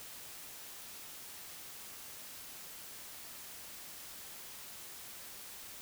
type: silence
effects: white hiss -49 dBFS RMS until 5.81 s